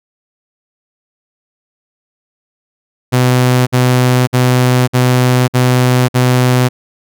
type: tone bursts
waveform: sawtooth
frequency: 125.9 Hz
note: B2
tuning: 34 cents sharp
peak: -4 dBFS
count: 6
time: 3.12-6.69 s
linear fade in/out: 20 ms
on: 550 ms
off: 54 ms
effects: none